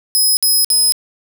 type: tone bursts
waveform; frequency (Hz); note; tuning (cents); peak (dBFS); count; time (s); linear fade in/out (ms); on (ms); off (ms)
15% pulse; 5100; D#8; +42; -5; 3; 0.15-0.922; 0; 220; 56
effects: none